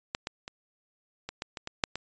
clicks, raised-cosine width 0.2 ms, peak -12 / -16 / -22 / -19 / -17 / -20 / -18 / -6 / -16 dBFS, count 9, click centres 0.149 / 0.271 / 0.479 / 1.29 / 1.421 / 1.572 / 1.674 / 1.838 / 1.956 s, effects resampled to 16000 Hz

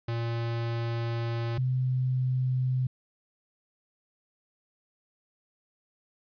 square / sine tone pair in turn, 116.5 / 128.34 Hz, A#2 / C3, -1 / -33 cents, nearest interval major second, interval 168 cents, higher second, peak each -29 / -24 dBFS, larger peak second, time 0.08-1.58 / 1.58-2.87 s, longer first, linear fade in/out 5 ms, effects resampled to 11025 Hz + 11-bit

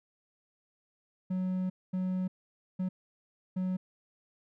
triangle tone bursts at uneven times, 185 Hz, F#3, in tune, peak -27 dBFS, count 4, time 1.3-1.7 / 1.93-2.28 / 2.79-2.89 / 3.56-3.77 s, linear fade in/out 10 ms, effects none

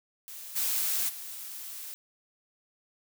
blue noise with level steps, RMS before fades -43 / -29 / -41 dBFS, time 0.28-1.94 s, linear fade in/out 0 ms, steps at 0.55 / 1.08 s, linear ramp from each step 20 ms, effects none

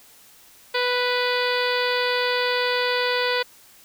harmonic tone with a mistuned harmonic, 493.9 Hz, B4, in tune, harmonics 1 / 2 / 3 / 4 / 5 / 6 / 7 / 8 / 9 / 10, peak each -24 / -28 / -28 / -29 / -31 / -35 / -31 / -34 / -33 / -36 dBFS, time 0.74-3.43 s, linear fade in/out 10 ms, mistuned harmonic 10, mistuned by -48 cents, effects white hiss -51 dBFS RMS until 3.84 s

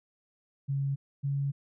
sine tone pair in turn, 138.4 / 139.77 Hz, C#3 / C#3, -2 / +15 cents, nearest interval unison, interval 17 cents, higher second, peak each -27 dBFS, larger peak neither, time 0.68-0.96 / 1.23-1.52 s, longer second, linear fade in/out 20 ms, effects none

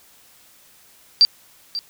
sine tone with echo, 4689 Hz, D8, 4 cents flat, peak -8 dBFS, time 1.21-1.25 s, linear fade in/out 0 ms, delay 540 ms, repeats 1, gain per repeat -15 dB, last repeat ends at 1.79 s, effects white hiss -52 dBFS RMS until 1.89 s

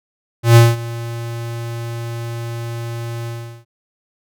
square tone with ADSR envelope, 116.9 Hz, A#2, 5 cents sharp, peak -4 dBFS, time 0.43-3.65 s, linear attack 130 ms, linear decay 200 ms, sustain -20 dB, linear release 380 ms, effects none

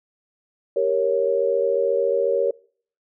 sine chord, G diminished, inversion none, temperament equal, 392 / 466.2 / 554.4 Hz, G4 / Bb4 / Db5, 0 / 0 / 0 cents, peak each -25 / -21 / -21 dBFS, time 0.76-2.51 s, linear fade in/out 5 ms, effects noise-tail reverb RT60 0.5 s tail -23 dB re dry

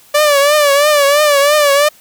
sawtooth tone with vibrato, 581 Hz, D5, 19 cents flat, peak -4 dBFS, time 0.14-1.89 s, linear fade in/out 10 ms, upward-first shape triangle, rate 3 Hz, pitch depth 90 cents each way, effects white hiss -45 dBFS RMS until 2 s

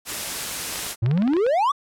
white noise, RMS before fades -28 dBFS, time 0.05-0.96 s, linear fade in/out 50 ms
clicks, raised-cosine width 0.3 ms, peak -17 dBFS, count 12, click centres 0.726 / 0.758 / 0.792 / 0.866 / 1.062 / 1.113 / 1.176 / 1.222 / 1.277 / 1.335 / 1.367 / 1.465 s
triangle exponential sweep, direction up, 105.8 to 1200 Hz, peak -15 dBFS, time 1.02-1.72 s, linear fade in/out 10 ms
effects low-pass 12000 Hz 12 dB/octave

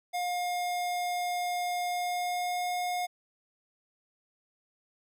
square tone with pitch glide, 712 to 717 Hz, F5 to F5, +33 to +45 cents, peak -30 dBFS, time 0.13-3.07 s, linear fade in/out 20 ms, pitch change +12 cents, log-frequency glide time 1.88-2.69 s, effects none

